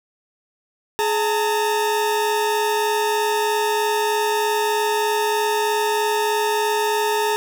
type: tone pair together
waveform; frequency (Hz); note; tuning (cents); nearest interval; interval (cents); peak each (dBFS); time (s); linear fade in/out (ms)
40% pulse; 421.9 / 907; G#4 / A#5; +27 / -48; octave + minor second; 1325; -20; 0.99-7.36; 0
effects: none